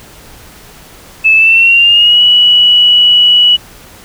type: tone with pitch glide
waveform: sine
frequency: 2617 to 2937 Hz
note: E7 to F#7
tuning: -13 to -13 cents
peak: -3 dBFS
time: 1.24-3.57 s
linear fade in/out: 20 ms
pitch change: +200 cents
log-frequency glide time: 1.35-2.22 s
effects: pink hiss -36 dBFS RMS until 4.04 s